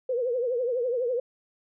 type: tone with vibrato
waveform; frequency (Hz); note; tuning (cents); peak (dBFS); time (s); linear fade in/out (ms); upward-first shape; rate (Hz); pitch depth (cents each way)
sine; 491.3; B4; -9; -24; 0.09-1.2; 5; triangle; 12; 130
effects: none